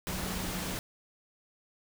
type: tone in noise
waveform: sine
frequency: 185 Hz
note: F#3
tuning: in tune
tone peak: -39 dBFS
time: 0.08-0.74 s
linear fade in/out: 0 ms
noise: pink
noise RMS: -36 dBFS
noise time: 0.07-0.79 s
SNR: -6 dB
effects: none